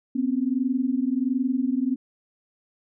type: tone pair together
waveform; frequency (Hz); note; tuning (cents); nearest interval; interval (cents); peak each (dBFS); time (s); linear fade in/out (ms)
sine; 247.8 / 269.2; B3 / C4; +6 / +49; minor second; 143; -24; 0.15-1.96; 10
effects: none